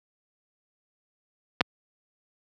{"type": "clicks", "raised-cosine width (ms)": 0.3, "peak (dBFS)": -5, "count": 2, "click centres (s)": [1.608, 1.612], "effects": ["high-pass 100 Hz 12 dB/octave"]}